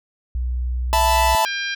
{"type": "tone", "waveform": "sine", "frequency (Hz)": 61.74, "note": "B1", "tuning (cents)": 0, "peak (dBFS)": -20, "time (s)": [0.35, 1.35], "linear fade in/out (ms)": 0}
{"type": "chord", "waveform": "45% pulse", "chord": "E suspended fourth", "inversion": "none", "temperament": "equal", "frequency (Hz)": [659.3, 880, 987.8], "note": ["E5", "A5", "B5"], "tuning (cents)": [0, 0, 0], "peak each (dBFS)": [-23, -17, -21], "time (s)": [0.93, 1.45], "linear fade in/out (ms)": 0}
{"type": "harmonic tone", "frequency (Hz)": 800, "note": "G5", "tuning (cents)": 35, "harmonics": [2, 3, 4, 5, 6, 7], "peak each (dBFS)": [-25, -29, -31, -33, -35, -36], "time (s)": [1.45, 1.75], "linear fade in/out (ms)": 10}
{"effects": []}